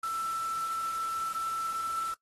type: tone in noise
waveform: sine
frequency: 1332 Hz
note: E6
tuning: 18 cents sharp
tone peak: -30 dBFS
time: 0.03-2.14 s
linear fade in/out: 5 ms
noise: white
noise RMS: -45 dBFS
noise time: 0.03-2.14 s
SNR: +12 dB
effects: noise-tail reverb RT60 0.1 s tail -21 dB re dry + AAC 32 kbps